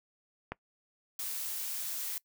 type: click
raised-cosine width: 0.5 ms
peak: -21 dBFS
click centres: 0.52 s
type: noise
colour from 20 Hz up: blue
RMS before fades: -37 dBFS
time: 1.19-2.18 s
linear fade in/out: 2 ms
effects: noise-tail reverb RT60 0.1 s tail -22 dB re dry